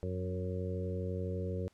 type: harmonic tone with a mistuned harmonic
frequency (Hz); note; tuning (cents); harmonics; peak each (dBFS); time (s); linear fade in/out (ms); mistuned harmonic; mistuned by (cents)
92; F#2; -9; 1 / 2 / 3 / 4 / 5 / 6; -36 / -41 / -48 / -44 / -41 / -45; 0.03-1.68; 0; 2; -17
effects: pink hiss -71 dBFS RMS until 1.73 s + low-pass 10000 Hz 12 dB/octave